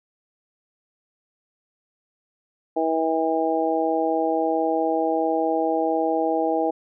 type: harmonic tone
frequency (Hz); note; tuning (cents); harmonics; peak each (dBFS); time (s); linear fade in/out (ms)
161.4; E3; -36; 2 / 3 / 4 / 5; -25 / -25 / -25 / -25; 2.76-6.71; 10
effects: none